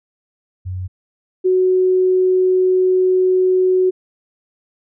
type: tone pair in turn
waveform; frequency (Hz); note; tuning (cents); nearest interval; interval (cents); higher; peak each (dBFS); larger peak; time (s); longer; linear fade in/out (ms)
sine; 92.1 / 370.4; F#2 / F#4; -7 / +2; 2 octaves; 2409; second; -22 / -11; second; 0.65-0.88 / 1.44-3.91; second; 20
effects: none